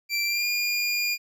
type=tone with pitch glide; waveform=25% pulse; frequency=2349 to 2418 Hz; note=D7 to D7; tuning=0 to +50 cents; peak=-20 dBFS; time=0.09-1.18 s; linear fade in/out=50 ms; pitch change=+50 cents; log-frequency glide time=0.25-0.46 s; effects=none